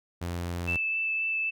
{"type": "tone", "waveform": "sawtooth", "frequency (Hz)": 86.8, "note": "F2", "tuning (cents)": -10, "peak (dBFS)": -27, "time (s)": [0.21, 0.77], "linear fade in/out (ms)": 10}
{"type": "tone with vibrato", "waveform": "sine", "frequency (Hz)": 2636, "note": "E7", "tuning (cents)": -1, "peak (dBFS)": -26, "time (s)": [0.67, 1.51], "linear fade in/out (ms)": 20, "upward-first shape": "sine", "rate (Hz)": 3.8, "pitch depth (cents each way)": 8}
{"effects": []}